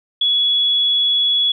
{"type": "tone", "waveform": "sine", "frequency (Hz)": 3380, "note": "G#7", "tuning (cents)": 30, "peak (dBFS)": -13, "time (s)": [0.21, 1.52], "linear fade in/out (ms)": 5, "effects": []}